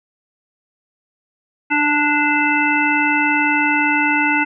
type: harmonic tone with a mistuned harmonic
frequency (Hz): 293.7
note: D4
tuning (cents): 0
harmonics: 1 / 3 / 5 / 7 / 9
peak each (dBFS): -20 / -20 / -20 / -20 / -20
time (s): 1.7-4.45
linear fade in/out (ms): 20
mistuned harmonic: 1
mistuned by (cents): +17
effects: none